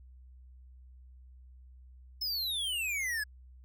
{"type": "exponential sweep", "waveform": "square", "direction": "down", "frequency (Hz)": [5274, 1661.2], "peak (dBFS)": -32, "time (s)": [2.21, 3.24], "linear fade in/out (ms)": 10, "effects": ["added 63 Hz sine -51 dBFS peak until 3.64 s"]}